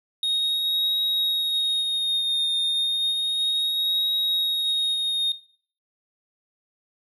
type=tone with vibrato; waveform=triangle; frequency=3729 Hz; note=A#7; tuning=in tune; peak=-20 dBFS; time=0.23-5.32 s; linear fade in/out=2 ms; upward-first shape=triangle; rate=0.32 Hz; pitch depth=32 cents each way; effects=noise-tail reverb RT60 0.5 s tail -18 dB re dry